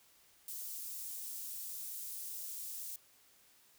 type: high-pass noise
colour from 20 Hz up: white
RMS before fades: -44 dBFS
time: 0.48-2.96 s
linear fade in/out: 2 ms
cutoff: 7400 Hz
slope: 12 dB/octave
effects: white hiss -66 dBFS RMS until 3.78 s